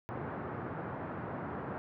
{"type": "band-pass noise", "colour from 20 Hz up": "pink", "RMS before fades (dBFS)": -40, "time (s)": [0.09, 1.78], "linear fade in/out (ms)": 0, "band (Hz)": [100, 1500], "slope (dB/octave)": 24, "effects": []}